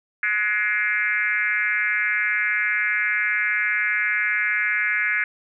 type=tone with frequency modulation; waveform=sine; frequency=1899 Hz; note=A#6; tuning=32 cents sharp; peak=-19 dBFS; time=0.23-5.24 s; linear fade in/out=2 ms; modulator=213 Hz; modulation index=1.9; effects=none